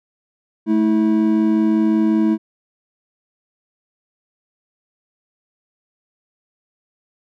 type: tone pair together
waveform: triangle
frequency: 217.7 / 323.1 Hz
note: A3 / E4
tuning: -18 / -35 cents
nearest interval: perfect fifth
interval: 683 cents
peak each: -14 dBFS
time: 0.66-2.38 s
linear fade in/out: 50 ms
effects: none